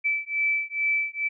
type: beating tone pair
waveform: sine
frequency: 2315 / 2317.3 Hz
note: D7 / D7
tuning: -25 / -24 cents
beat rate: 2.3 Hz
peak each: -26 dBFS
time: 0.04-1.29 s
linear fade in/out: 20 ms
effects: none